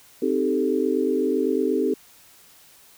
sine chord, A half-diminished seventh, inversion first, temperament equal, 261.6 / 311.1 / 392 / 440 Hz, C4 / Eb4 / G4 / A4, 0 / 0 / 0 / 0 cents, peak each -25 / -26 / -24 / -25 dBFS, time 0.22-1.94 s, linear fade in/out 5 ms, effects white hiss -52 dBFS RMS until 2.97 s

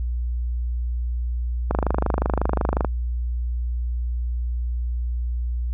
click train, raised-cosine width 1 ms, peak -7 dBFS, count 30, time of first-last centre 1.71-2.847 s, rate 25.5 Hz, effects added 60 Hz sine -22 dBFS peak until 5.73 s

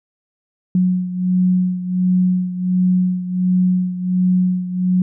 sine beating tone pair, 182.2 / 183.6 Hz, F#3 / F#3, -26 / -13 cents, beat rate 1.4 Hz, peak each -15 / -20 dBFS, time 0.75-5.02 s, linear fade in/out 2 ms, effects none

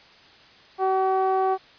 sawtooth tone with low-pass filter, 380 Hz, F#4, 46 cents sharp, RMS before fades -22 dBFS, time 0.78-1.58 s, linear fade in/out 50 ms, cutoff 920 Hz, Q 5.8, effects white hiss -51 dBFS RMS until 1.78 s + resampled to 11025 Hz

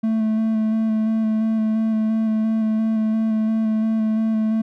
triangle tone with vibrato, 220 Hz, A3, in tune, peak -15 dBFS, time 0.03-4.62 s, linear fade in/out 10 ms, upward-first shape square, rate 2.9 Hz, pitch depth 14 cents each way, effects none

